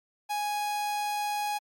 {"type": "tone", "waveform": "45% pulse", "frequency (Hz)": 830.6, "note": "G#5", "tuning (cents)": 0, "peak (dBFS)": -28, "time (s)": [0.29, 1.59], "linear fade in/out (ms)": 20, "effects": ["MP3 64 kbps"]}